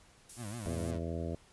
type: noise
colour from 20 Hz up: violet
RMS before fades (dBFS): -44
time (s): 0.29-0.91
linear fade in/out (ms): 5
type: tone with vibrato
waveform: 25% pulse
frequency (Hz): 110.1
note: A2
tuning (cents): +2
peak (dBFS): -36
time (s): 0.36-1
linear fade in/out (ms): 50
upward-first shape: sine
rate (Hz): 6.1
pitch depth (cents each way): 170
type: harmonic tone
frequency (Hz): 83.2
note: E2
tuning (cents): +17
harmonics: 1 / 2 / 3 / 4 / 5 / 6 / 7 / 8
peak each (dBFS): -38 / -41 / -43 / -44 / -45 / -46 / -46 / -47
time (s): 0.66-1.35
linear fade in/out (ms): 0
effects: pink hiss -62 dBFS RMS until 1.52 s + resampled to 24000 Hz